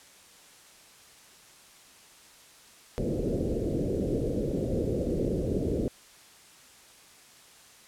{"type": "low-pass noise", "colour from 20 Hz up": "white", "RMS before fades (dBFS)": -29, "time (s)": [2.98, 5.88], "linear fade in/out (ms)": 0, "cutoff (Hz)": 520, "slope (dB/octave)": 48, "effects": ["white hiss -54 dBFS RMS until 7.87 s", "low-pass 10000 Hz 12 dB/octave"]}